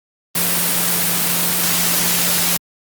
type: tone in noise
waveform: sine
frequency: 174.61 Hz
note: F3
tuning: in tune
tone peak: -27 dBFS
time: 0.35-2.57 s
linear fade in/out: 5 ms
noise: white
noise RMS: -17 dBFS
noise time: 0.35-2.57 s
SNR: -13 dB
effects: high-pass 100 Hz 12 dB/octave + Opus 24 kbps